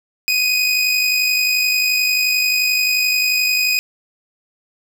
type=tone with amplitude modulation; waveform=25% pulse; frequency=2497 Hz; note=D#7; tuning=6 cents sharp; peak=-9 dBFS; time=0.28-3.79 s; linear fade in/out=0 ms; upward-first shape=sine; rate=51.4 Hz; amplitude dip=35%; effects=none